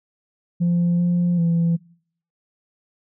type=tone with pitch steps; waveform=sine; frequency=173.3 / 175.1 / 168.3 Hz; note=F3 / F3 / E3; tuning=-13 / +5 / +36 cents; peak=-14 dBFS; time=0.6-1.77 s; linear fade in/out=20 ms; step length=390 ms; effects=noise-tail reverb RT60 0.6 s tail -25 dB re dry + tanh soft clip ceiling -14 dBFS